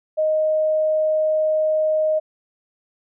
sine tone, 622.3 Hz, D#5, in tune, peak -16 dBFS, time 0.17-2.2 s, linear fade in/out 20 ms, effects none

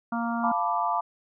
harmonic tone, 233.1 Hz, A#3, in tune, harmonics 1 / 3 / 4 / 5 / 6, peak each -28 / -33 / -34 / -35 / -36 dBFS, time 0.12-0.52 s, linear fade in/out 5 ms
sine chord, B half-diminished seventh, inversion second, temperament equal, 698.5 / 880 / 987.8 / 1174.7 Hz, F5 / A5 / B5 / D6, 0 / 0 / 0 / 0 cents, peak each -29 dBFS, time 0.43-1.01 s, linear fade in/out 10 ms
effects none

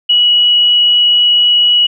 sine tone, 2924 Hz, F#7, 21 cents flat, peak -6 dBFS, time 0.09-1.87 s, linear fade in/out 10 ms, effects none

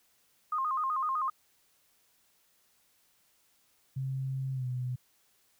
sine tone with vibrato, 1146 Hz, D6, 43 cents flat, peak -28 dBFS, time 0.52-1.3 s, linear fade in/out 5 ms, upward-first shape square, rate 7.9 Hz, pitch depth 130 cents each way
sine tone with pitch glide, 133.2 to 125.72 Hz, C3 to B2, +31 to +31 cents, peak -31 dBFS, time 3.96-4.96 s, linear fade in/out 10 ms, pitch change -100 cents, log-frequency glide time 4.53-4.66 s
effects white hiss -69 dBFS RMS until 5.59 s

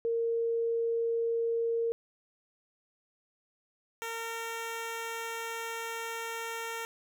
sine / 10% pulse tone pair in turn, 461.7 / 457.7 Hz, A#4 / A#4, -17 / -32 cents, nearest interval unison, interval 15 cents, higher first, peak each -27 / -27 dBFS, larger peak neither, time 0.05-1.92 / 4.02-6.85 s, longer second, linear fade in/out 0 ms, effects none

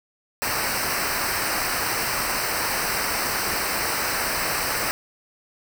pink noise with comb filter, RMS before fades -25 dBFS, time 0.42-4.91 s, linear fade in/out 0 ms, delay 0.29 ms, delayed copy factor -0.8, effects none

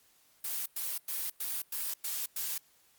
blue noise bursts, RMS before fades -35 dBFS, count 7, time 0.44-2.58 s, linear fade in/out 5 ms, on 220 ms, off 100 ms, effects white hiss -66 dBFS RMS until 2.98 s + Opus 48 kbps

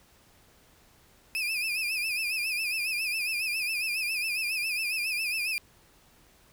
35% pulse tone with vibrato, 2518 Hz, D#7, 20 cents sharp, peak -26 dBFS, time 1.35-5.58 s, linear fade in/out 0 ms, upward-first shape sine, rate 7.3 Hz, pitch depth 98 cents each way, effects pink hiss -60 dBFS RMS until 6.52 s

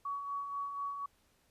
sine tone with tremolo, 1127 Hz, C#6, 28 cents sharp, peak -34 dBFS, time 0.05-1.06 s, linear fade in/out 5 ms, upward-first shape sine, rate 4.1 Hz, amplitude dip 45%, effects pink hiss -71 dBFS RMS until 1.5 s + resampled to 32000 Hz

